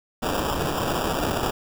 white noise with sample-and-hold, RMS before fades -25 dBFS, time 0.22-1.51 s, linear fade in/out 10 ms, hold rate 2100 Hz, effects none

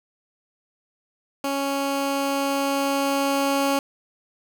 15% pulse tone with level ramp, 277.2 Hz, C#4, in tune, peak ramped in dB -17 to -13 dBFS, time 1.44-3.79 s, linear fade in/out 2 ms, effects none

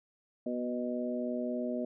harmonic tone with a mistuned harmonic, 123.47 Hz, B2, in tune, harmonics 2 / 3 / 4 / 5, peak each -34 / -40 / -41 / -37 dBFS, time 0.46-1.85 s, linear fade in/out 5 ms, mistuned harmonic 2, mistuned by -16 cents, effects none

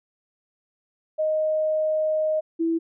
sine tone pair in turn, 622.3 / 329.7 Hz, D#5 / E4, 0 / 0 cents, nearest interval major seventh, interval 1100 cents, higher first, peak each -20 dBFS, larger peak neither, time 1.18-2.41 / 2.59-2.79 s, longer first, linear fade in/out 20 ms, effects none

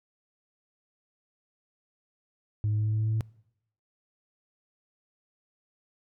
sine tone with pitch steps, 105.6 / 106.27 / 106.95 / 107.63 / 108.32 / 109.01 / 109.7 / 110.4 Hz, G#2 / G#2 / A2 / A2 / A2 / A2 / A2 / A2, +29 / +40 / -49 / -38 / -27 / -16 / -5 / +6 cents, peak -22 dBFS, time 2.64-3.208 s, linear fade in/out 0 ms, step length 71 ms, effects noise-tail reverb RT60 0.8 s tail -24 dB re dry + tanh soft clip ceiling -22 dBFS

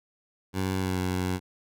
15% pulse tone with pitch glide, 94.7 to 91.84 Hz, F#2 to F#2, +41 to -12 cents, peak -20 dBFS, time 0.53-1.4 s, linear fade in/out 50 ms, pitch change -53 cents, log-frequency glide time 0.74-0.99 s, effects none

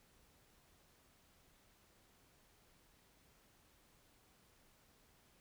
silence, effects pink hiss -70 dBFS RMS until 5.4 s

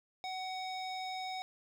square tone with low-pass filter, 749 Hz, F#5, 21 cents sharp, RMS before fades -40 dBFS, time 0.24-1.42 s, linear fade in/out 0 ms, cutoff 4600 Hz, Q 2.8, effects 11-bit

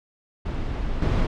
brown noise with level steps, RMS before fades -27 / -20 dBFS, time 0.45-1.27 s, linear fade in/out 10 ms, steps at 1.02 s, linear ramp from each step 2 ms, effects low-pass 4000 Hz 12 dB/octave

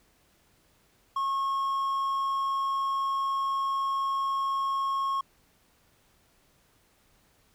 triangle tone, 1089 Hz, C#6, 31 cents flat, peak -24 dBFS, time 1.16-5.21 s, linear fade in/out 5 ms, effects pink hiss -65 dBFS RMS until 7.54 s

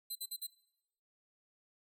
15% pulse tone bursts, 4049 Hz, B7, 42 cents sharp, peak -32 dBFS, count 4, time 0.1-0.47 s, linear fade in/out 10 ms, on 55 ms, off 50 ms, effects noise-tail reverb RT60 0.8 s tail -21 dB re dry

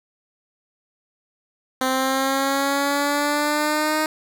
10% pulse exponential sweep, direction up, 259 to 311.1 Hz, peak -11 dBFS, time 1.81-4.06 s, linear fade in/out 2 ms, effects none

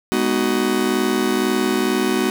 45% pulse chord, G# minor seventh, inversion none, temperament just, 207.7 / 249.2 / 311.5 / 373.8 Hz, G#3 / B3 / D#4 / F#4, 0 / +16 / +2 / +18 cents, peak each -24 / -22 / -24 / -21 dBFS, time 0.12-2.3 s, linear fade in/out 0 ms, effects none

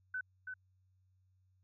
sine tone with echo, 1509 Hz, F#6, 34 cents sharp, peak -36 dBFS, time 0.14-0.21 s, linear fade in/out 5 ms, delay 330 ms, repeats 1, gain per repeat -5 dB, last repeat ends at 0.54 s, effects added 93 Hz sine -69 dBFS peak until 1.63 s

